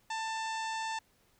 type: harmonic tone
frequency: 889 Hz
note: A5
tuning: 18 cents sharp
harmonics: 1 / 2 / 3 / 4 / 5 / 6 / 7 / 8 / 9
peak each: -35 / -41 / -45 / -47 / -49 / -51 / -52 / -53 / -54 dBFS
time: 0.1-0.99 s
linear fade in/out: 5 ms
effects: pink hiss -69 dBFS RMS until 1.39 s